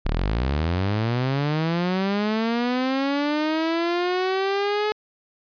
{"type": "linear sweep", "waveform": "sawtooth", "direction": "up", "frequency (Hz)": [32.63, 426.9], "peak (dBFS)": -17, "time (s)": [0.05, 4.92], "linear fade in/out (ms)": 0, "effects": ["resampled to 11025 Hz"]}